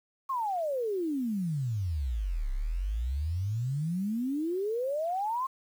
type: exponential two-way sweep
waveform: sine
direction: down then up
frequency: 1109 to 32.24 to 1086 Hz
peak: -28 dBFS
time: 0.29-5.47 s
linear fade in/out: 10 ms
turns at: 2.51 s
effects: 9-bit